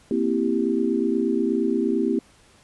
sine chord, C dominant seventh, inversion third, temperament equal, 233.1 / 261.6 / 329.6 / 392 Hz, Bb3 / C4 / E4 / G4, 0 / 0 / 0 / 0 cents, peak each -25 dBFS, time 0.11-2.19 s, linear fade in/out 2 ms, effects pink hiss -55 dBFS RMS until 2.63 s + resampled to 24000 Hz

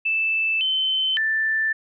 sine tone with pitch steps, 2639 / 3069 / 1768 Hz, E7 / G7 / A6, +1 / -37 / +8 cents, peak -19 dBFS, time 0.05-1.73 s, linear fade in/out 10 ms, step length 560 ms, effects none

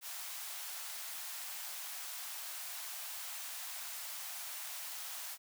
white high-pass noise, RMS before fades -44 dBFS, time 0.01-5.38 s, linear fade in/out 50 ms, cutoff 640 Hz, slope 48 dB/octave, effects none

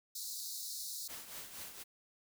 pink high-pass noise, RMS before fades -43 dBFS, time 0.15-1.08 s, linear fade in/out 5 ms, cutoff 3900 Hz, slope 96 dB/octave
white noise with tremolo, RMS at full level -45 dBFS, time 1.08-1.84 s, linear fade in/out 20 ms, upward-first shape triangle, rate 4.2 Hz, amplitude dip 65%
effects none

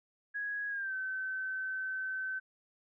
sine tone with pitch glide, 1661.2 to 1532.2 Hz, G#6 to G6, 0 to -40 cents, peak -34 dBFS, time 0.34-2.4 s, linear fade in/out 20 ms, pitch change -140 cents, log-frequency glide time 0.69-0.94 s, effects none

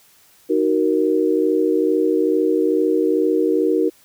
sine chord, D# minor, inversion none, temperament just, 311.1 / 373.4 / 466.7 Hz, D#4 / F#4 / A#4, 0 / +16 / +2 cents, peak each -19 dBFS, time 0.49-3.9 s, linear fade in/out 20 ms, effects white hiss -53 dBFS RMS until 4.04 s

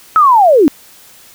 sine linear sweep, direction down, 1318.5 to 261.6 Hz, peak -4 dBFS, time 0.16-0.68 s, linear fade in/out 0 ms, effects white hiss -41 dBFS RMS until 1.34 s

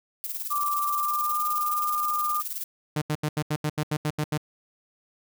violet noise with tremolo, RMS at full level -31 dBFS, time 0.24-2.64 s, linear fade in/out 0 ms, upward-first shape square, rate 19 Hz, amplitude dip 60%
sine tone with pitch glide, 1174.7 to 1207 Hz, D6 to D6, 0 to +47 cents, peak -24 dBFS, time 0.5-2.42 s, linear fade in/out 20 ms, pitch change +47 cents, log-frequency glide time 0.9-1.42 s
sawtooth tone bursts, 151.3 Hz, D#3, 48 cents flat, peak -20 dBFS, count 11, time 2.96-4.377 s, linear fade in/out 5 ms, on 57 ms, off 79 ms
effects none

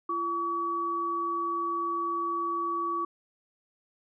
sine tone pair together, 340.9 / 1137.1 Hz, F4 / C#6, -42 / +44 cents, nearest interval octave + major sixth, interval 2086 cents, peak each -35 / -28 dBFS, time 0.09-3.05 s, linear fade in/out 5 ms, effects none

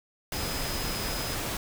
sine tone in noise, 5050 Hz, D#8, 25 cents sharp, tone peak -38 dBFS, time 0.33-1.35 s, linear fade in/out 2 ms, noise pink, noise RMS -32 dBFS, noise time 0.32-1.57 s, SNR -9 dB, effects none

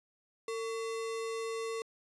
sine tone with sample-and-hold, 452.1 Hz, A4, 47 cents sharp, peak -34 dBFS, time 0.48-1.82 s, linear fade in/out 2 ms, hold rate 1575 Hz, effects resampled to 24000 Hz

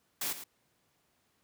white noise with echo, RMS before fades -34 dBFS, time 0.21-0.33 s, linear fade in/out 5 ms, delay 110 ms, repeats 1, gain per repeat -11 dB, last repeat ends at 0.44 s, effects pink hiss -73 dBFS RMS until 1.43 s + high-pass 100 Hz 12 dB/octave

